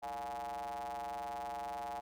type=ring-modulated tone; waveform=square; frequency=65.41 Hz; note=C2; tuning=in tune; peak=-37 dBFS; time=0.02-2.01 s; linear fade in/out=20 ms; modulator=774 Hz; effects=none